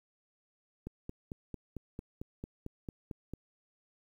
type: click train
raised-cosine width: 3 ms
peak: -27 dBFS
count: 12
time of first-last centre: 0.87-3.336 s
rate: 4.46 Hz
effects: 10-bit